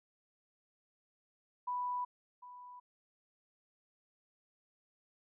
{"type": "tone with echo", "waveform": "sine", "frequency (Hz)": 987.8, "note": "B5", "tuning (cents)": 0, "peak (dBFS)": -34, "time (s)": [1.67, 2.05], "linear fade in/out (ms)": 10, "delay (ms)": 750, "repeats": 1, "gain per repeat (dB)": -15, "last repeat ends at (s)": 2.8, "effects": []}